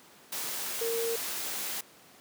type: tone in noise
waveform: sine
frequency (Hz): 460.7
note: A#4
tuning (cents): -20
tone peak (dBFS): -29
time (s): 0.81-1.16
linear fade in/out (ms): 5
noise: white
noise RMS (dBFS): -35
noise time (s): 0.32-1.81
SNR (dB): +3
effects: pink hiss -55 dBFS RMS until 2.2 s + high-pass 200 Hz 12 dB/octave